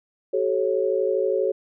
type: tone cluster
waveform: sine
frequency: 379.1 / 431.5 / 547 Hz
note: F#4 / A4 / C#5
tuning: +42 / -34 / -23 cents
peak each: -24 dBFS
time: 0.33-1.52 s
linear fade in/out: 10 ms
effects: none